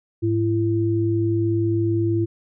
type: tone pair together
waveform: sine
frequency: 106.1 / 336.8 Hz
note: G#2 / E4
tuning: +38 / +37 cents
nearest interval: octave + minor sixth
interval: 1999 cents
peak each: -21 / -20 dBFS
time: 0.22-2.26 s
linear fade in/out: 20 ms
effects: none